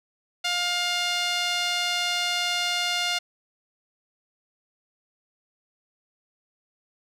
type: tone with band-pass filter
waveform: sawtooth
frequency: 707 Hz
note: F5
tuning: 21 cents sharp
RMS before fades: -26 dBFS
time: 0.44-3.19 s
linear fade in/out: 10 ms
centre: 3500 Hz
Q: 1.3
effects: none

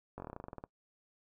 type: slowing click train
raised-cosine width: 1 ms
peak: -29 dBFS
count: 14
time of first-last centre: 0.18-0.639 s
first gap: 20 ms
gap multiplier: 1.09
effects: noise-tail reverb RT60 0.1 s tail -21 dB re dry

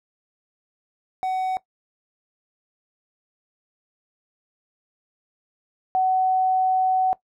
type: tone pair in turn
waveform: triangle / sine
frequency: 750 / 750 Hz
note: F#5 / F#5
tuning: +23 / +23 cents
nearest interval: unison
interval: 0 cents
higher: neither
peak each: -20 / -17 dBFS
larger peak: second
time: 1.23-1.57 / 5.95-7.13 s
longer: second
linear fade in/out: 0 ms
effects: noise-tail reverb RT60 0.1 s tail -18 dB re dry

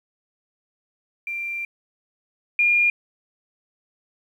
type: tone pair in turn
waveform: sine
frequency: 2368 / 2415 Hz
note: D7 / D7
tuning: +14 / +48 cents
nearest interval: unison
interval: 34 cents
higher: second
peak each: -26 / -15 dBFS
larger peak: second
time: 1.27-1.65 / 2.59-2.9 s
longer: first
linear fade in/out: 2 ms
effects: 9-bit

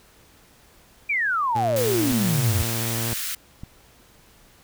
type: exponential sweep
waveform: sine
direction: down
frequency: 2431 to 82.2 Hz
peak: -20 dBFS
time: 1.09-2.63 s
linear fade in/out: 10 ms
type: tone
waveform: sawtooth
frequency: 115.5 Hz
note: A#2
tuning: 16 cents flat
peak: -22 dBFS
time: 1.55-3.14 s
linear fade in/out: 10 ms
type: high-pass noise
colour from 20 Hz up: white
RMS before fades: -29 dBFS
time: 1.76-3.35 s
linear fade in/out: 5 ms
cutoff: 1300 Hz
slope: 48 dB/octave
type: click train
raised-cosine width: 5 ms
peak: -23 dBFS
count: 4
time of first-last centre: 2.12-3.635 s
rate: 1.98 Hz
effects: pink hiss -54 dBFS RMS until 4.63 s

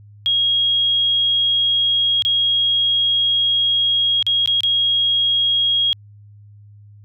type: tone with dropouts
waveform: sine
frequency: 3280 Hz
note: G#7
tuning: 22 cents flat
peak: -14 dBFS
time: 0.26-5.93 s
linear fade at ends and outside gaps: 0 ms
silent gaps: 2.222-2.25 / 4.226-4.266 / 4.46-4.475 / 4.606-4.634 s
effects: added 103 Hz sine -41 dBFS peak until 7.04 s

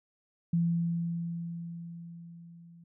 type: tone with level ramp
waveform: sine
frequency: 169.3 Hz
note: E3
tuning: 46 cents sharp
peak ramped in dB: -23 to -51 dBFS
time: 0.53-2.84 s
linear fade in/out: 5 ms
effects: none

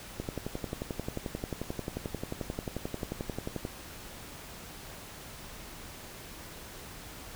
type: click train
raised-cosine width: 2 ms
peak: -20 dBFS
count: 40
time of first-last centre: 0.2-3.651 s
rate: 11.3 Hz
effects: pink hiss -46 dBFS RMS until 7.35 s

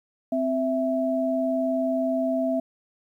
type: tone pair together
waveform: sine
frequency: 260 / 659.3 Hz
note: C4 / E5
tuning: -11 / 0 cents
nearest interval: octave + major third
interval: 1611 cents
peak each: -25 / -24 dBFS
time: 0.32-2.6 s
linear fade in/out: 5 ms
effects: 10-bit

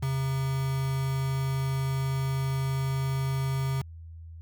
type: tone with quantisation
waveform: triangle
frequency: 134.2 Hz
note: C3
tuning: 44 cents sharp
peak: -24 dBFS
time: 0.02-3.82 s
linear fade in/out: 10 ms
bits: 6
effects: added 82 Hz sine -41 dBFS peak until 4.41 s

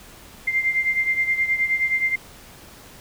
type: beating tone pair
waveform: sine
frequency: 2094 / 2103.5 Hz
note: C7 / C7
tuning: +1 / +9 cents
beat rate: 9.5 Hz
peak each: -20 / -25 dBFS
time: 0.47-2.16 s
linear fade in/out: 10 ms
effects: pink hiss -45 dBFS RMS until 3 s

